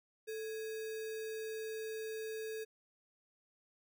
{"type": "tone with sample-and-hold", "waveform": "sine", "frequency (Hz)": 439.8, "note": "A4", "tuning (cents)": -1, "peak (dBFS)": -39, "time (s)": [0.27, 2.65], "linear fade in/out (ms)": 20, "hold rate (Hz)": 2100, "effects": []}